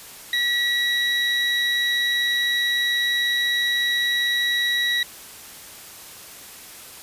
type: tone pair together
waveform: triangle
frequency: 1931 / 3859 Hz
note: B6 / B7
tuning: -39 / -41 cents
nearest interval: octave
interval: 1198 cents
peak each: -20 / -21 dBFS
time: 0.33-5.03 s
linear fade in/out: 2 ms
effects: white hiss -41 dBFS RMS until 7.02 s + resampled to 32000 Hz